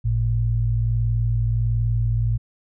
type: tone pair together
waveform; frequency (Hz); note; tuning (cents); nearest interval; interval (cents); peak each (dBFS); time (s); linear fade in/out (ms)
sine; 51.53 / 112.9; G#1 / A2; -13 / +45; octave + major second; 1358; -23 / -19; 0.04-2.38; 20
effects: none